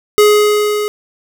square tone with level ramp, 419 Hz, G#4, 15 cents sharp, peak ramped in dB -5 to -16 dBFS, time 0.18-0.88 s, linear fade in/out 0 ms, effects none

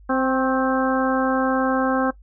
harmonic tone with a mistuned harmonic, 261.6 Hz, C4, in tune, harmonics 1 / 2 / 3 / 4 / 5 / 6, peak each -21 / -24 / -26 / -27 / -28 / -29 dBFS, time 0.09-2.11 s, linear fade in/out 10 ms, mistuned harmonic 4, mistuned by +38 cents, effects noise-tail reverb RT60 0.1 s tail -18 dB re dry + added 50 Hz sine -44 dBFS peak until 2.22 s

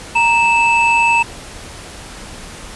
triangle tone pair together, 932.3 / 2629 Hz, A#5 / E7, 0 / -5 cents, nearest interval octave + tritone, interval 1795 cents, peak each -11 dBFS, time 0.15-1.23 s, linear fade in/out 10 ms, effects pink hiss -33 dBFS RMS until 2.75 s + resampled to 24000 Hz

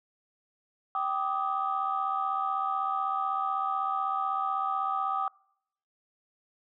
sine tone cluster, 778 / 1182 / 1258 Hz, G5 / D6 / D#6, -13 / +11 / +19 cents, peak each -31 / -31 / -31 dBFS, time 0.95-5.28 s, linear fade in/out 2 ms, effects noise-tail reverb RT60 0.7 s tail -25 dB re dry + tanh soft clip ceiling -18 dBFS

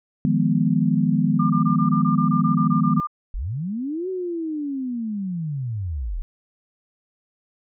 sine chord, F half-diminished seventh, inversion third, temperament equal, 155.56 / 174.61 / 207.7 / 246.9 Hz, Eb3 / F3 / Ab3 / Cb4, 0 / 0 / 0 / 0 cents, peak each -22 dBFS, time 0.25-3 s, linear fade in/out 0 ms
sine tone bursts, 1200 Hz, D6, 37 cents sharp, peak -23 dBFS, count 13, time 1.39-3.072 s, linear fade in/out 10 ms, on 110 ms, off 21 ms
sine linear two-way sweep, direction up then down, 31.96 to 379.9 to 31.96 Hz, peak -24 dBFS, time 3.34-6.22 s, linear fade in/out 0 ms, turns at 4.09 s
effects none

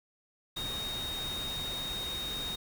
sine tone in noise, 3723 Hz, A#7, 3 cents flat, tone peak -35 dBFS, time 0.56-2.56 s, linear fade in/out 10 ms, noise pink, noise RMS -41 dBFS, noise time 0.56-2.56 s, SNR +3 dB, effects none

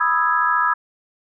sine chord, E major seventh, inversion second, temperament equal, 987.8 / 1244.5 / 1318.5 / 1661.2 Hz, B5 / D#6 / E6 / G#6, 0 / 0 / 0 / 0 cents, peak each -21 dBFS, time 0-0.74 s, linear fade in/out 10 ms, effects none

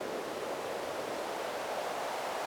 white noise with band-pass filter sweep, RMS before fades -37 dBFS, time 0-2.46 s, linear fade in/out 10 ms, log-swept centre 460 to 690 Hz, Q 2.1, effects none

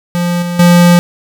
square tone with level steps, 174.61 Hz, F3, in tune, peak -12 / -16 / -4 dBFS, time 0.15-0.99 s, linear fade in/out 0 ms, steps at 0.42 / 0.59 s, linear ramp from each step 5 ms, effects none

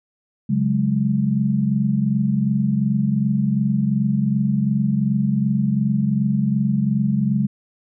sine chord, C# suspended fourth, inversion none, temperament equal, 138.59 / 185 / 207.7 Hz, C#3 / F#3 / G#3, 0 / 0 / 0 cents, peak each -21 / -23 / -19 dBFS, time 0.49-7.47 s, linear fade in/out 10 ms, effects none

